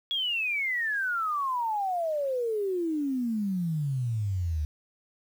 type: exponential sweep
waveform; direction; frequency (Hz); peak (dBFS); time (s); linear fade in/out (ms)
sine; down; 3364 to 73.42; -26; 0.11-4.65; 0
effects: 9-bit